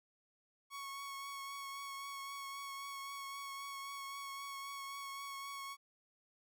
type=tone with vibrato; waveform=sawtooth; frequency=1107 Hz; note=C#6; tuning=3 cents flat; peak=-40 dBFS; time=0.7-5.77 s; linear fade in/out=50 ms; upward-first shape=triangle; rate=3.8 Hz; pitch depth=20 cents each way; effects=none